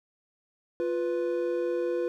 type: tone pair together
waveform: triangle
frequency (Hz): 349.9 / 494.8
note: F4 / B4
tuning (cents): +3 / +3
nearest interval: tritone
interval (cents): 600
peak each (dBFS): -27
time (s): 0.8-2.08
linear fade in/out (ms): 0
effects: none